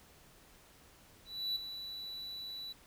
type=tone with ADSR envelope; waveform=triangle; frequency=3951 Hz; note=B7; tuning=in tune; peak=-30 dBFS; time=1.25-2.73 s; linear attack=310 ms; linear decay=6 ms; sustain=-10 dB; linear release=12 ms; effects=pink hiss -61 dBFS RMS until 2.86 s